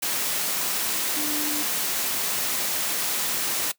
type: tone in noise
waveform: sine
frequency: 298.3 Hz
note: D4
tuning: 27 cents sharp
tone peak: -30 dBFS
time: 1.16-1.63 s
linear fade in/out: 10 ms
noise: white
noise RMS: -26 dBFS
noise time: 0.02-3.72 s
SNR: -7 dB
effects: noise-tail reverb RT60 0.1 s tail -18 dB re dry + high-pass 150 Hz 12 dB/octave